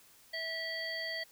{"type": "harmonic tone", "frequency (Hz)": 651, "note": "E5", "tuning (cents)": -22, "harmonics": [1, 3, 5, 7], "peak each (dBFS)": [-43, -38, -46, -41], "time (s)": [0.33, 1.24], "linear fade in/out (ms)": 10, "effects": ["white hiss -61 dBFS RMS until 1.31 s"]}